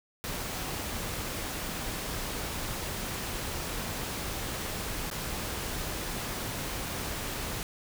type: noise with dropouts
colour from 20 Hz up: pink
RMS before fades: -35 dBFS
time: 0.24-7.63 s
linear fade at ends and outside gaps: 0 ms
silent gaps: 5.101-5.113 s
effects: none